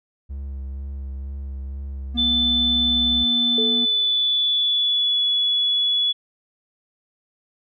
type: tone with vibrato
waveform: triangle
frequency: 68 Hz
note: C#2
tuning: 33 cents flat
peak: -26 dBFS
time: 0.29-3.25 s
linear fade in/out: 20 ms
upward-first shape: sine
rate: 2.1 Hz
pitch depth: 27 cents each way
type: tone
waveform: triangle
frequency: 239.4 Hz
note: A#3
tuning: 46 cents sharp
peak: -23 dBFS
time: 2.14-3.86 s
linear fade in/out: 20 ms
type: tone with pitch glide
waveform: sine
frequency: 3520 to 3402 Hz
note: A7 to G#7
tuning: 0 to +41 cents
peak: -17 dBFS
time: 2.17-6.13 s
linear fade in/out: 20 ms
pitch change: -59 cents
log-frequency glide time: 3.55-5.25 s
type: tone with exponential decay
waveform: sine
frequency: 440 Hz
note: A4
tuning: in tune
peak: -22 dBFS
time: 3.58-4.23 s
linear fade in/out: 2 ms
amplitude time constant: 140 ms
effects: none